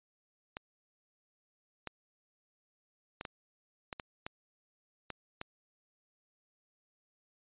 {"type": "clicks", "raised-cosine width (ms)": 0.3, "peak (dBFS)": -23, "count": 9, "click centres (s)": [0.569, 1.873, 3.211, 3.252, 3.928, 3.998, 4.265, 5.103, 5.414], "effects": ["resampled to 8000 Hz"]}